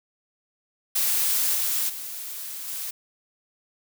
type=noise with level steps; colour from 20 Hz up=blue; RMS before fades=-23 / -25 / -35 / -32 dBFS; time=0.95-2.91 s; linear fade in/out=10 ms; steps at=1.54 / 1.88 / 2.67 s; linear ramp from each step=20 ms; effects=none